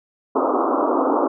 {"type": "band-pass noise", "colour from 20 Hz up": "pink", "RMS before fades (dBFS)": -19, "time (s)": [0.35, 1.28], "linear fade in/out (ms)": 10, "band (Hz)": [250, 1300], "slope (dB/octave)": 96, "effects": []}